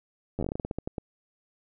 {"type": "slowing click train", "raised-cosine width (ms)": 2, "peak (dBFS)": -18, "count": 15, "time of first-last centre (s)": [0.39, 0.982], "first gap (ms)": 10, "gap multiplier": 1.2, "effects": []}